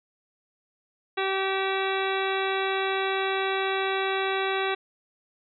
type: harmonic tone with a mistuned harmonic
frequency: 385.4 Hz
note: G4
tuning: 29 cents flat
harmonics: 1 / 2 / 3 / 4 / 5 / 6 / 7 / 9 / 10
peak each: -28 / -31 / -33 / -34 / -35 / -36 / -36 / -38 / -38 dBFS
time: 1.17-4.75 s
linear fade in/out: 10 ms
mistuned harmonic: 9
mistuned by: -43 cents
effects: none